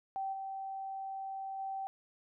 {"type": "tone with level steps", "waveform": "sine", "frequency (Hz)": 775, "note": "G5", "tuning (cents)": -20, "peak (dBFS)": [-34, -38, -36], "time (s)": [0.16, 1.87], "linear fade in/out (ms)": 0, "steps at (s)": [0.32, 1.58], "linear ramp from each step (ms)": 20, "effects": []}